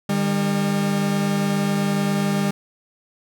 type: tone pair together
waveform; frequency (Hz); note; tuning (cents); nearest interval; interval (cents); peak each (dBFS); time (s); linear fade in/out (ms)
40% pulse; 152.65 / 200; D#3 / G3; -33 / +35; perfect fourth; 468; -24 / -19; 0.09-2.51; 5
effects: none